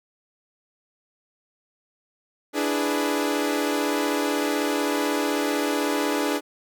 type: chord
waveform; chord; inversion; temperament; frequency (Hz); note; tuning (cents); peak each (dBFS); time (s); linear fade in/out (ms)
sawtooth; E dominant seventh; third; equal; 293.7 / 329.6 / 415.3 / 493.9; D4 / E4 / G#4 / B4; 0 / 0 / 0 / 0; -21 / -27 / -24 / -27; 2.53-6.41; 50
effects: none